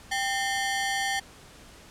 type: ring-modulated tone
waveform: sawtooth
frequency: 1302 Hz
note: E6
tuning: 22 cents flat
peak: -19 dBFS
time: 0.11-1.2 s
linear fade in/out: 10 ms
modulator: 516 Hz
effects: pink hiss -50 dBFS RMS until 1.9 s + low-pass 10000 Hz 12 dB/octave